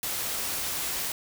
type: noise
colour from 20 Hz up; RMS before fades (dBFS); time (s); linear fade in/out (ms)
white; -31; 0.03-1.12; 2
effects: none